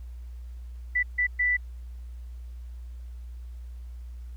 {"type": "tone bursts at uneven times", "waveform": "sine", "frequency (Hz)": 1978, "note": "B6", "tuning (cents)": 2, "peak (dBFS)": -21, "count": 3, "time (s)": [[0.95, 1.03], [1.18, 1.27], [1.39, 1.57]], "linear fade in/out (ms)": 10, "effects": ["added 60 Hz sine -37 dBFS peak until 4.36 s", "pink hiss -65 dBFS RMS until 4.36 s"]}